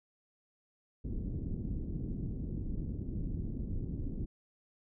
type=low-pass noise; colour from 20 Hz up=pink; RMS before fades=-37 dBFS; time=1.04-4.26 s; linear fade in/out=10 ms; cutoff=300 Hz; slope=24 dB/octave; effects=none